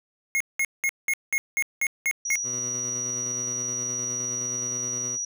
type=tone bursts; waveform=square; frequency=2159 Hz; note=C#7; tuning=46 cents flat; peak=-22 dBFS; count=9; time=0.35-2.356 s; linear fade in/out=0 ms; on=54 ms; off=190 ms
type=tone; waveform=sine; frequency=5800 Hz; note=F#8; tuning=35 cents flat; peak=-27 dBFS; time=2.25-5.25 s; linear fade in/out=5 ms
type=tone with tremolo; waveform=15% pulse; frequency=123.47 Hz; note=B2; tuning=in tune; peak=-30 dBFS; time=2.43-5.18 s; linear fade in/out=50 ms; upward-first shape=square; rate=9.6 Hz; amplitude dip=25%
effects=none